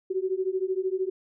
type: beating tone pair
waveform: sine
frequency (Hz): 370 / 383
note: F#4 / G4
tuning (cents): 0 / -40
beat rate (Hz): 13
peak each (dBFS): -28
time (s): 0.1-1.1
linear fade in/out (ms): 10
effects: none